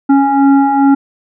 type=tone with frequency modulation; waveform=sine; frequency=277.2 Hz; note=C#4; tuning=in tune; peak=-6 dBFS; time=0.09-0.95 s; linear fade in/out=10 ms; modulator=552 Hz; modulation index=1.1; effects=none